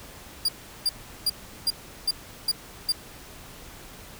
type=tone bursts; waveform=40% pulse; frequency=4802 Hz; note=D8; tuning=38 cents sharp; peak=-19 dBFS; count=7; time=0.45-2.922 s; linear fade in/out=5 ms; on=36 ms; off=370 ms; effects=pink hiss -45 dBFS RMS until 4.19 s